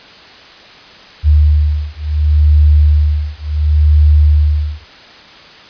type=beating tone pair; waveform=sine; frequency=74.7 / 75.4 Hz; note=D2 / D2; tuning=+30 / +46 cents; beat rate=0.7 Hz; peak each=-10 dBFS; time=1.23-4.85 s; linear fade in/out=50 ms; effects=white hiss -37 dBFS RMS until 5.69 s + resampled to 11025 Hz